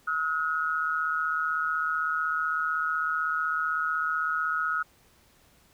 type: tone pair together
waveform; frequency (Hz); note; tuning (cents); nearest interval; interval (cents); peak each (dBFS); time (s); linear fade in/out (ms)
sine; 1285 / 1440.9; E6 / F#6; -45 / -46; major second; 199; -28; 0.07-4.83; 10
effects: pink hiss -61 dBFS RMS until 5.73 s